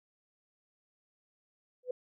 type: tone with exponential growth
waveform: sine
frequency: 501 Hz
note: B4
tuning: 25 cents sharp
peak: -28 dBFS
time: 1.83-1.91 s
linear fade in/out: 5 ms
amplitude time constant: 16 ms
effects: none